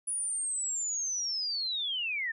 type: linear sweep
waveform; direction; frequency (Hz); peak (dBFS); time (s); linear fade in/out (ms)
sine; down; 9870 to 1753; -30; 0.07-2.32; 10
effects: none